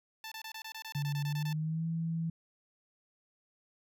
10% pulse tone bursts, 883 Hz, A5, 6 cents sharp, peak -33 dBFS, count 13, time 0.24-1.529 s, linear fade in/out 2 ms, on 77 ms, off 24 ms
sine tone with pitch glide, 144 to 164.46 Hz, D3 to E3, -34 to -4 cents, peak -31 dBFS, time 0.95-2.3 s, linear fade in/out 5 ms, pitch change +230 cents, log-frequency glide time 1.23-1.86 s
effects none

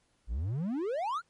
triangle exponential sweep, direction up, 48.48 to 1480 Hz, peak -28 dBFS, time 0.27-1.22 s, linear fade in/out 50 ms, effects pink hiss -72 dBFS RMS until 1.29 s + MP3 48 kbps

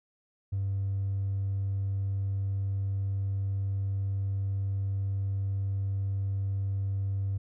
sine tone with hard clipping, 98 Hz, G2, in tune, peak -28 dBFS, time 0.52-7.38 s, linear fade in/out 10 ms, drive 1 dB, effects none

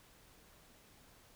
silence, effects pink hiss -63 dBFS RMS until 1.35 s

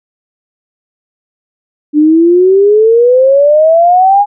sine exponential sweep, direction up, 293.7 to 830.6 Hz, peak -3 dBFS, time 1.93-4.26 s, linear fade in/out 50 ms, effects none

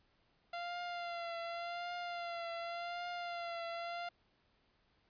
sawtooth tone with vibrato, 690 Hz, F5, 21 cents flat, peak -36 dBFS, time 0.53-4.09 s, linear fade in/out 5 ms, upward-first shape triangle, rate 0.88 Hz, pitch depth 40 cents each way, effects pink hiss -74 dBFS RMS until 5.09 s + resampled to 11025 Hz

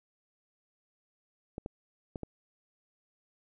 clicks, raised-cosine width 2 ms, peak -24 dBFS, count 4, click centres 1.581 / 1.661 / 2.158 / 2.233 s, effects none

